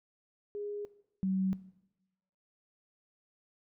sine tone pair in turn, 412 / 189.67 Hz, G#4 / F#3, -14 / +43 cents, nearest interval octave + minor second, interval 1343 cents, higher first, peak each -36 / -28 dBFS, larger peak second, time 0.55-0.85 / 1.23-1.53 s, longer neither, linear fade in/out 0 ms, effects noise-tail reverb RT60 0.9 s tail -17 dB re dry

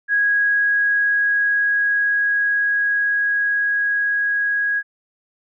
sine tone with level ramp, 1653 Hz, G#6, 9 cents flat, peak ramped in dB -14 to -17 dBFS, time 0.08-4.83 s, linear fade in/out 50 ms, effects none

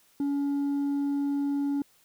triangle tone with hard clipping, 282.7 Hz, C#4, 34 cents sharp, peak -24 dBFS, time 0.2-1.82 s, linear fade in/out 2 ms, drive 1 dB, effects white hiss -63 dBFS RMS until 2.04 s

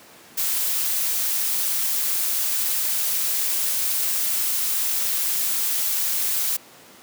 blue noise, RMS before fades -23 dBFS, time 0.37-6.57 s, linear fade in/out 10 ms, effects pink hiss -47 dBFS RMS until 7.02 s + high-pass 200 Hz 12 dB/octave

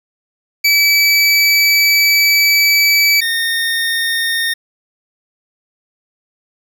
25% pulse tone pair in turn, 2300 / 1835.6 Hz, D7 / A#6, -37 / -27 cents, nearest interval major third, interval 390 cents, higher first, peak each -5 / -11 dBFS, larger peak first, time 0.64-3.21 / 3.21-4.54 s, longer first, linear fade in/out 10 ms, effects none

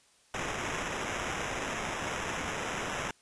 violet noise with sample-and-hold, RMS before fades -35 dBFS, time 0.34-3.11 s, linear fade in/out 2 ms, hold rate 4410 Hz, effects white hiss -64 dBFS RMS until 3.21 s + resampled to 22050 Hz

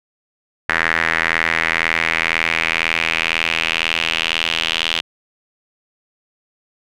sawtooth tone with band-pass filter sweep, 82 Hz, E2, 9 cents flat, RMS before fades -19 dBFS, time 0.69-5.01 s, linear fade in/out 5 ms, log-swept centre 1800 to 3100 Hz, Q 3.7, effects none

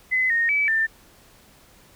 sine tone with pitch steps, 2029 / 1852 / 2296 / 1788 Hz, B6 / A#6 / D7 / A6, +46 / -12 / -40 / +27 cents, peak -18 dBFS, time 0.11-0.87 s, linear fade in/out 20 ms, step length 190 ms, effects pink hiss -53 dBFS RMS until 1.95 s

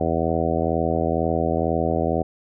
harmonic tone, 82.1 Hz, E2, 6 cents flat, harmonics 1 / 2 / 3 / 4 / 5 / 6 / 7 / 8 / 9, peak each -28 / -28 / -28 / -28 / -28 / -28 / -28 / -28 / -28 dBFS, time 0-2.23 s, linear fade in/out 10 ms, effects none

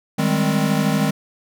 square chord, Ab major seventh, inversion second, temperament equal with one note detuned, 155.56 / 194.76 / 207.7 / 261.6 Hz, Eb3 / G3 / Ab3 / C4, 0 / -11 / 0 / 0 cents, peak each -22 / -24 / -22 / -24 dBFS, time 0.18-1.11 s, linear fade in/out 10 ms, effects none

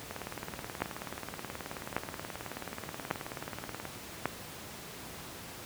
two click trains, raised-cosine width 0.5 ms, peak -13 / -23 dBFS, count 4 / 71, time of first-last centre 0.82-4.256 / 0.11-3.853 s, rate 0.873 / 18.7 Hz, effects pink hiss -45 dBFS RMS until 5.65 s + high-pass 80 Hz 12 dB/octave

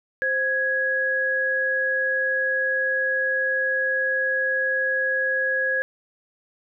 sine tone pair together, 524 / 1663.6 Hz, C5 / G#6, +2 / +2 cents, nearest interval octave + minor sixth, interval 2000 cents, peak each -27 / -21 dBFS, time 0.22-5.82 s, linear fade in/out 0 ms, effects none

